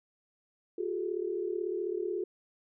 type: tone cluster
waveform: sine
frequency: 355.3 / 391.2 / 429.6 Hz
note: F4 / G4 / A4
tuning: +30 / -4 / -41 cents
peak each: -34 / -36 / -36 dBFS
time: 0.78-2.24 s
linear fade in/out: 5 ms
effects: none